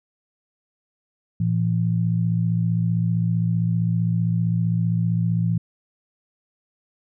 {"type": "tone pair together", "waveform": "sine", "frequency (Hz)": [114, 169.38], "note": ["A#2", "E3"], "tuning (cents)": [-38, 47], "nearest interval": "perfect fifth", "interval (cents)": 685, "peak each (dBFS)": -21, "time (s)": [1.4, 5.58], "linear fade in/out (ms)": 5, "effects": []}